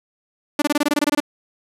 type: tone bursts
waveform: sawtooth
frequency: 293.4 Hz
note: D4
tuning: 2 cents flat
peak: -11 dBFS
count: 12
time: 0.59-1.203 s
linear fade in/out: 5 ms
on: 30 ms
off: 23 ms
effects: resampled to 32000 Hz + 7-bit